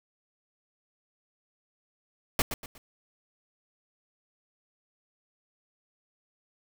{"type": "noise with echo", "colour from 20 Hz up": "pink", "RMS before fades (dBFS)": -24, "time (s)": [2.39, 2.42], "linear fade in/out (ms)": 2, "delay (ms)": 120, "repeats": 3, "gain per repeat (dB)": -9, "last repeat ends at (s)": 2.78, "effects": []}